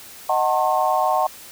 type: chord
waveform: sine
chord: D# diminished seventh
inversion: none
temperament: just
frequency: 622.3 / 746.7 / 896 / 1075.3 Hz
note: D#5 / F#5 / A5 / C6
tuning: 0 / +16 / +31 / +47 cents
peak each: -23 / -20 / -23 / -23 dBFS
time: 0.29-1.27 s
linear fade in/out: 5 ms
effects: white hiss -41 dBFS RMS until 1.51 s